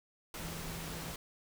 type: tone in noise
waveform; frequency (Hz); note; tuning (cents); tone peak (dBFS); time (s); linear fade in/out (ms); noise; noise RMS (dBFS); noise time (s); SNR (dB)
sine; 164.81; E3; 0; -45; 0.4-1.12; 2; pink; -43; 0.34-1.16; -5
effects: none